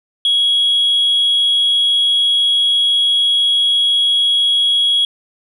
sine tone with amplitude modulation, 3322 Hz, G#7, in tune, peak -8 dBFS, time 0.25-5.05 s, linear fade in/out 2 ms, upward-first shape sine, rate 251 Hz, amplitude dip 30%, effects tanh soft clip ceiling -8 dBFS

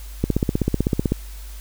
click train, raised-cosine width 3 ms, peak -5 dBFS, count 15, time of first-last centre 0.24-1.121 s, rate 15.9 Hz, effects added 50 Hz sine -33 dBFS peak until 1.6 s + white hiss -45 dBFS RMS until 1.6 s

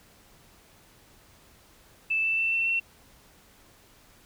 sine tone with pitch steps, 2637 / 2655 / 2674 / 2692 / 2711 Hz, E7 / E7 / E7 / E7 / E7, 0 / +12 / +24 / +36 / +48 cents, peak -23 dBFS, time 2.1-2.8 s, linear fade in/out 10 ms, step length 140 ms, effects pink hiss -57 dBFS RMS until 4.25 s

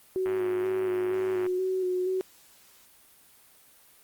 sine tone with vibrato, 370 Hz, F#4, in tune, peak -25 dBFS, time 0.16-2.21 s, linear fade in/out 0 ms, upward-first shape square, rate 2.1 Hz, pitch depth 22 cents each way
click train, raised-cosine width 0.5 ms, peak -24 dBFS, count 125, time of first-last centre 0.26-1.464 s, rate 103 Hz
effects white hiss -57 dBFS RMS until 4.03 s + Opus 32 kbps

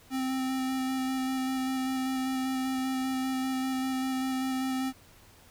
square tone with vibrato, 261.6 Hz, C4, in tune, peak -29 dBFS, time 0.1-4.93 s, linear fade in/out 50 ms, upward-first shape square, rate 5.1 Hz, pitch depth 10 cents each way, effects added 91 Hz sine -63 dBFS peak until 5.5 s + pink hiss -57 dBFS RMS until 5.5 s

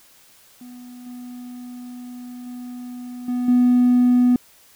triangle tone with level steps, 246.9 Hz, B3, in tune, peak -35 / -31 / -29 / -18 / -9 dBFS, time 0.61-4.36 s, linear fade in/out 2 ms, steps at 1.06 / 2.46 / 3.28 / 3.48 s, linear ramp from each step 5 ms, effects tanh soft clip ceiling -8 dBFS + white hiss -52 dBFS RMS until 4.75 s

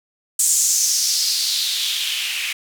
blue noise with band-pass filter sweep, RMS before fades -20 dBFS, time 0.39-2.53 s, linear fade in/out 5 ms, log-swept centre 7800 to 2400 Hz, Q 3.5, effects none

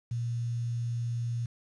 sine tone with quantisation, 118.1 Hz, A#2, 23 cents sharp, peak -29 dBFS, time 0.11-1.46 s, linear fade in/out 5 ms, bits 9, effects resampled to 22050 Hz

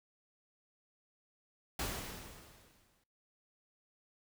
pink noise with exponential decay, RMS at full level -36 dBFS, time 1.79-3.04 s, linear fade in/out 5 ms, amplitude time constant 270 ms, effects noise-tail reverb RT60 0.4 s tail -22 dB re dry

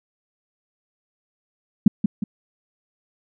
sine tone with echo, 207.7 Hz, G#3, in tune, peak -6 dBFS, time 1.86-1.88 s, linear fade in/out 5 ms, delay 180 ms, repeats 2, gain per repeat -7 dB, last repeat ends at 2.24 s, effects none

